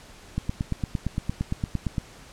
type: click train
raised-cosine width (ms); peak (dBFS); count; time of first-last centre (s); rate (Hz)
5; -13; 15; 0.38-1.982; 8.74
effects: pink hiss -48 dBFS RMS until 2.32 s + low-pass 9000 Hz 12 dB/octave